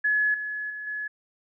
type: tone with level steps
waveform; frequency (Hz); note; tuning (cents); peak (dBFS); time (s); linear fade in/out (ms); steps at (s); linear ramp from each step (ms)
sine; 1700; G#6; +40; -20 / -29 / -33 / -29; 0.04-1.08; 10; 0.34 / 0.7 / 0.87; 2
effects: none